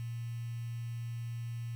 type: tone with quantisation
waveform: sine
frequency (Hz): 117.1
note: A#2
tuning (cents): +8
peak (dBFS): -36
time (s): 0-1.75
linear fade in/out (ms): 0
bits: 9
effects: none